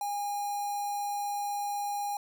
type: tone with notch filter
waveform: square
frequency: 816 Hz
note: G#5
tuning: 31 cents flat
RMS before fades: -33 dBFS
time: 0.01-2.17 s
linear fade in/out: 2 ms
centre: 2800 Hz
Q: 0.76
effects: none